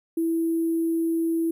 sine tone with sample-and-hold, 329.6 Hz, E4, in tune, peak -21 dBFS, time 0.17-1.51 s, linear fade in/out 5 ms, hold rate 11025 Hz, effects none

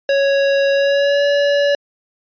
square tone with pitch glide, 554.4 to 571.3 Hz, C#5 to D5, 0 to -48 cents, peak -13 dBFS, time 0.09-1.75 s, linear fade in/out 2 ms, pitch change +52 cents, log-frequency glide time 0.72-1.25 s, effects resampled to 11025 Hz

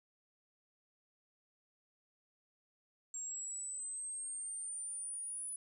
sine exponential sweep, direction up, 7480 to 9960 Hz, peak -40 dBFS, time 3.14-5.56 s, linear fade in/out 2 ms, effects none

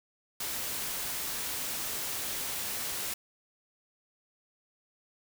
white noise, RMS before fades -35 dBFS, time 0.4-3.14 s, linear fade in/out 5 ms, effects none

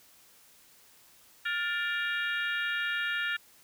harmonic tone with a mistuned harmonic, 470 Hz, A#4, 14 cents sharp, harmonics 3 / 4 / 5 / 6 / 7 / 8, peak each -33 / -32 / -39 / -39 / -42 / -44 dBFS, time 1.45-3.37 s, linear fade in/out 10 ms, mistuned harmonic 4, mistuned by -110 cents, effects white hiss -59 dBFS RMS until 3.63 s

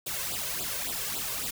white noise with flanger, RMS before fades -33 dBFS, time 0.06-1.51 s, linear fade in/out 10 ms, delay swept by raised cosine 0.24 to 1.94 ms, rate 3.6 Hz, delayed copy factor +0.85, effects none

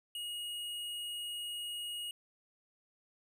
square tone, 2880 Hz, F#7, 47 cents flat, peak -39 dBFS, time 0.15-2.11 s, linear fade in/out 2 ms, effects none

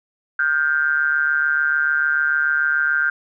triangle ring-modulated tone, 73.42 Hz, D2, in tune, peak -11 dBFS, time 0.39-3.1 s, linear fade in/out 5 ms, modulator 1490 Hz, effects none

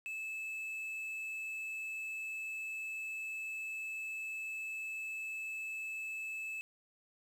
triangle tone with quantisation, 2614 Hz, E7, 15 cents flat, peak -37 dBFS, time 0.06-6.61 s, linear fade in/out 0 ms, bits 10, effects none

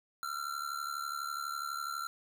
square tone with amplitude modulation, 1363 Hz, F6, 43 cents flat, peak -33 dBFS, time 0.23-2.07 s, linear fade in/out 0 ms, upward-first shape sine, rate 72.1 Hz, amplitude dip 80%, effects none

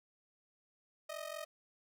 sawtooth ring-modulated tone, 622.3 Hz, D#5, in tune, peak -35 dBFS, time 1.09-1.45 s, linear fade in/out 5 ms, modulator 22.5 Hz, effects none

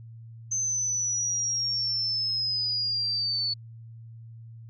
sine linear sweep, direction down, 6240 to 4435 Hz, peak -25 dBFS, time 0.51-3.54 s, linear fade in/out 10 ms, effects added 114 Hz sine -42 dBFS peak until 4.69 s

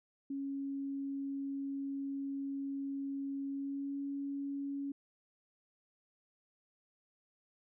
sine tone with pitch glide, 276.1 to 279.6 Hz, C#4 to C#4, -7 to +15 cents, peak -36 dBFS, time 0.3-4.92 s, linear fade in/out 5 ms, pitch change +22 cents, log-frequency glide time 3.48-3.98 s, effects none

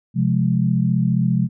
sine chord, F minor, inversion second, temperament just, 130.96 / 174.61 / 209.5 Hz, C3 / F3 / Ab3, +2 / 0 / +15 cents, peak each -19 / -19 / -21 dBFS, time 0.14-1.49 s, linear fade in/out 50 ms, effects none

